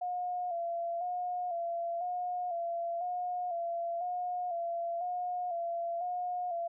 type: tone with vibrato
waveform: sine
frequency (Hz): 700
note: F5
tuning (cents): +4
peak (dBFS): -32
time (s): 0.01-6.68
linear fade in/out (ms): 10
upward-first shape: square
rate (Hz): 1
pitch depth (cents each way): 45
effects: none